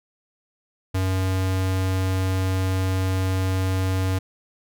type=tone; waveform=square; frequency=94.1 Hz; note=F#2; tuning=30 cents sharp; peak=-21 dBFS; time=0.94-4.19 s; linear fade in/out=10 ms; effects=none

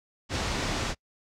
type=low-pass noise; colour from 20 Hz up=pink; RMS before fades=-30 dBFS; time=0.29-0.95 s; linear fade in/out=50 ms; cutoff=6900 Hz; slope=24 dB/octave; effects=noise-tail reverb RT60 0.1 s tail -26 dB re dry

